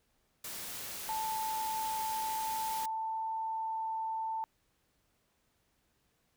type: noise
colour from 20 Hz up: white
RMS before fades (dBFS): -42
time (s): 0.44-2.86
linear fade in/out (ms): 5
type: tone with pitch glide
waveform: sine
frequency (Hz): 880 to 889.7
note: A5 to A5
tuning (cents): 0 to +19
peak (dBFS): -33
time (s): 1.09-4.44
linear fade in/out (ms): 0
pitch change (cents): +19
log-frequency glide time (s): 2.19-3.31
effects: pink hiss -75 dBFS RMS until 6.36 s

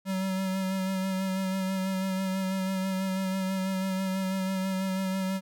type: tone with vibrato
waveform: square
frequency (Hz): 189.9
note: F#3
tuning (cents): +45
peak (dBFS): -28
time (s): 0.05-5.41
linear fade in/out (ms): 50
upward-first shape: sine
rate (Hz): 6.1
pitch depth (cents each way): 23
effects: none

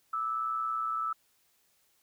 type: tone pair together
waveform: sine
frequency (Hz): 1190 / 1311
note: D6 / E6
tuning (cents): +22 / -10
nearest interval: major second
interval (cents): 168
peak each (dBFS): -38 / -30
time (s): 0.13-1.13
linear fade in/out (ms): 5
effects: white hiss -70 dBFS RMS until 2.02 s

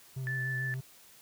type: tone with vibrato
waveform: triangle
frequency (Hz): 130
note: C3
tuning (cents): -11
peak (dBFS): -32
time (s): 0.16-0.81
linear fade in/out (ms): 10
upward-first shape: sine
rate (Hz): 6.7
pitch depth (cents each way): 29
type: tone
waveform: sine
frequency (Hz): 1752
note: A6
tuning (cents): -8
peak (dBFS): -33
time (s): 0.27-0.74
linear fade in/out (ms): 0
effects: white hiss -57 dBFS RMS until 1.21 s

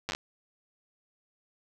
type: slowing click train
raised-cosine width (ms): 0.2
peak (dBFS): -15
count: 6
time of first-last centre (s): 0.09-0.149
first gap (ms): 9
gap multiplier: 1.14
effects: none

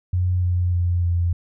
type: tone with pitch steps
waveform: sine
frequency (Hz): 90.4 / 89.1 / 87.83 / 86.57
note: F#2 / F2 / F2 / F2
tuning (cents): -40 / +35 / +10 / -15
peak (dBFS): -17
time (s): 0.13-1.33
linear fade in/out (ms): 5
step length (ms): 300
effects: none

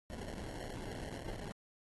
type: noise with sample-and-hold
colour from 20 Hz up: pink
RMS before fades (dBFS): -44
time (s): 0.1-1.52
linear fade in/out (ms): 0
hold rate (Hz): 1225
effects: AAC 32 kbps

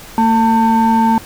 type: ring-modulated tone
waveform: triangle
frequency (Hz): 335.6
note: E4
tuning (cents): +31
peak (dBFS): -4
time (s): 0.18-1.18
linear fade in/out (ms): 0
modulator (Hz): 562
effects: pink hiss -35 dBFS RMS until 1.25 s

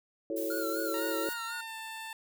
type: chord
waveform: sine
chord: F# minor seventh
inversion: third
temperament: equal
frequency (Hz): 329.6 / 370 / 440 / 554.4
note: E4 / F#4 / A4 / C#5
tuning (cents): 0 / 0 / 0 / 0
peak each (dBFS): -35 / -41 / -37 / -36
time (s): 0.3-1.29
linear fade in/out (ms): 2
type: noise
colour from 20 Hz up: violet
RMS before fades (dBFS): -41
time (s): 0.36-1.34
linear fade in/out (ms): 10
type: tone with vibrato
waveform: square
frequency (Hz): 1396.9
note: F6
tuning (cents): 0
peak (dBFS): -38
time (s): 0.5-1.61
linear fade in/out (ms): 5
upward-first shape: sine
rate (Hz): 4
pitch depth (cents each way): 68
type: tone with pitch glide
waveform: 15% pulse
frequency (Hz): 932.3 to 889.2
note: A#5 to A5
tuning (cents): 0 to +18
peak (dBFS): -33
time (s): 0.94-2.13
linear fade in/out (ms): 2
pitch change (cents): -82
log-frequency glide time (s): 1.34-1.76
effects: none

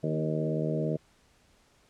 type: harmonic tone with a mistuned harmonic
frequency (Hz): 77.78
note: D#2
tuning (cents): 0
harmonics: 2 / 3 / 4 / 5 / 6 / 7 / 8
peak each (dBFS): -30 / -36 / -36 / -37 / -35 / -39 / -36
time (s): 0.03-0.97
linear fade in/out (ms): 10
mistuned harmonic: 4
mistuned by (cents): +18
effects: pink hiss -64 dBFS RMS until 1.89 s + low-pass 9000 Hz 12 dB/octave

